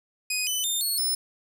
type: tone with pitch steps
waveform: 15% pulse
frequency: 2500 / 3008 / 3618 / 4353 / 5236 Hz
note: D#7 / F#7 / A7 / C#8 / E8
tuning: +8 / +28 / +48 / -32 / -13 cents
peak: -18 dBFS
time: 0.3-1.15 s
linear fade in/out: 5 ms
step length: 170 ms
effects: none